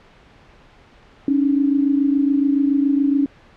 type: tone pair together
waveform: sine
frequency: 277.2 / 304.3 Hz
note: C#4 / D#4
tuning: 0 / -38 cents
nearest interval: major second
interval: 162 cents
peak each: -15 / -21 dBFS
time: 1.28-3.26 s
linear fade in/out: 2 ms
effects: pink hiss -49 dBFS RMS until 3.56 s + low-pass 3000 Hz 12 dB/octave